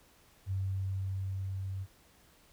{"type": "tone with level ramp", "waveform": "sine", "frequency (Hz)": 95.9, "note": "G2", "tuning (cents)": -37, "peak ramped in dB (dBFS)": [-30, -35], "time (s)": [0.46, 1.87], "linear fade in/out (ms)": 50, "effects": ["pink hiss -63 dBFS RMS until 2.52 s"]}